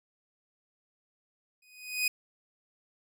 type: tone with exponential growth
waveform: sawtooth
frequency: 2495 Hz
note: D#7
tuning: 4 cents sharp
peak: -20 dBFS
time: 1.62-2.08 s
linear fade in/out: 5 ms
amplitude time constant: 100 ms
effects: none